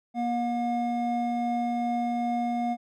triangle tone pair together, 238.4 / 717.7 Hz, A#3 / F5, +39 / +47 cents, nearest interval octave + perfect fifth, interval 1908 cents, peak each -26 dBFS, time 0.14-2.77 s, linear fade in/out 50 ms, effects none

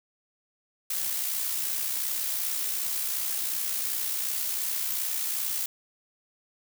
blue noise with amplitude modulation, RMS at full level -28 dBFS, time 0.9-5.66 s, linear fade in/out 5 ms, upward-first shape sine, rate 62.7 Hz, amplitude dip 40%, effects none

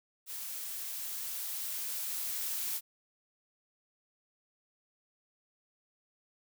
blue noise with level ramp, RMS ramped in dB -41 to -35 dBFS, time 0.26-2.81 s, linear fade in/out 50 ms, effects none

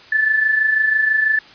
sine tone pair together, 1723 / 1749.1 Hz, A6 / A6, -37 / -11 cents, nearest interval unison, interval 26 cents, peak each -22 / -14 dBFS, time 0.12-1.39 s, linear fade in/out 5 ms, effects white hiss -43 dBFS RMS until 1.54 s + resampled to 11025 Hz

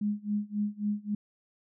sine tone with tremolo, 207.7 Hz, G#3, in tune, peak -25 dBFS, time 0.01-1.15 s, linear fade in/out 5 ms, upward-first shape sine, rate 3.7 Hz, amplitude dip 95%, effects none

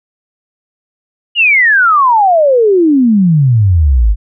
sine exponential sweep, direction down, 2927 to 47.72 Hz, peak -5 dBFS, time 1.35-4.16 s, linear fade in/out 50 ms, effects none

